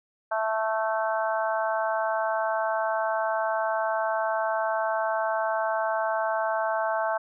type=harmonic tone; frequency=220 Hz; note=A3; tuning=in tune; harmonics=3 / 4 / 5 / 6 / 7; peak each=-27 / -29 / -33 / -35 / -33 dBFS; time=0.31-7.18 s; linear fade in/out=10 ms; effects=none